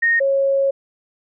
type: tone pair in turn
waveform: sine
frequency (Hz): 1853 / 548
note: A#6 / C#5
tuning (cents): -11 / -20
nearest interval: octave + major sixth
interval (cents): 2109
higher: first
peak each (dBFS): -13 / -14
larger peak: first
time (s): 0.02-0.2 / 0.2-0.71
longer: second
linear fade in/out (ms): 10
effects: none